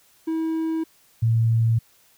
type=tone pair in turn; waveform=triangle / sine; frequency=322.5 / 114.02 Hz; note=E4 / A#2; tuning=-38 / -38 cents; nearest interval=octave + tritone; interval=1800 cents; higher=first; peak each=-20 / -16 dBFS; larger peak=second; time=0.27-0.84 / 1.22-1.79 s; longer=neither; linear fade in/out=10 ms; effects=white hiss -58 dBFS RMS until 2.17 s